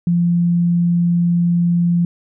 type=tone; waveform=sine; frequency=172.7 Hz; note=F3; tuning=19 cents flat; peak=-12 dBFS; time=0.07-2.05 s; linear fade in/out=2 ms; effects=none